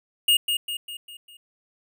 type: tone with echo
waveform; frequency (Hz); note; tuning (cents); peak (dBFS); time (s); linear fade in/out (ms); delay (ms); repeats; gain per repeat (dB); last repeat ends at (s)
square; 2849; F7; +34; -16; 0.28-0.37; 5; 200; 5; -6; 1.37
effects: none